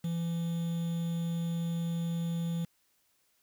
triangle tone with quantisation, 168.2 Hz, E3, 35 cents sharp, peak -28 dBFS, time 0.04-2.65 s, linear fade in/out 5 ms, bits 8, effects white hiss -72 dBFS RMS until 3.42 s

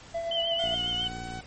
triangle tone with tremolo, 670 Hz, E5, 28 cents sharp, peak -25 dBFS, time 0.14-0.75 s, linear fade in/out 10 ms, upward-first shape triangle, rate 8.6 Hz, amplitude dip 50%
sine tone with vibrato, 3032 Hz, F#7, 42 cents sharp, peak -27 dBFS, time 0.31-1.08 s, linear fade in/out 5 ms, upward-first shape triangle, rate 7.3 Hz, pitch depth 68 cents each way
sawtooth tone with pitch glide, 720 to 752.3 Hz, F#5 to F#5, -47 to +29 cents, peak -34 dBFS, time 0.59-1.41 s, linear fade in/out 5 ms, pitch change +76 cents, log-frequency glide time 0.95-1.13 s
click train, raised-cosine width 3 ms, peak -28 dBFS, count 45, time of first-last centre 0.64-1.39 s, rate 58.7 Hz
effects pink hiss -49 dBFS RMS until 1.46 s + MP3 32 kbps

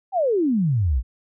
sine exponential sweep, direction down, 811 to 53.7 Hz, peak -17 dBFS, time 0.12-1.03 s, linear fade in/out 50 ms, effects none

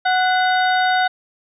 harmonic tone with a mistuned harmonic, 740 Hz, F#5, in tune, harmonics 1 / 2 / 3 / 4 / 5 / 6, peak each -16 / -19 / -30 / -34 / -27 / -35 dBFS, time 0.05-1.08 s, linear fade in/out 10 ms, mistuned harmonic 3, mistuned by -150 cents, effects none

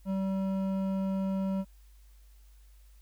sine tone with hard clipping, 192.3 Hz, G3, 33 cents flat, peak -30 dBFS, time 0.05-1.65 s, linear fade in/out 50 ms, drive 10 dB, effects added 50 Hz sine -53 dBFS peak until 3.01 s + white hiss -68 dBFS RMS until 3.01 s

